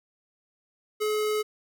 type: tone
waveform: square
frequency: 426 Hz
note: G#4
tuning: 44 cents sharp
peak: -25 dBFS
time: 1-1.43 s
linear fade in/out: 20 ms
effects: none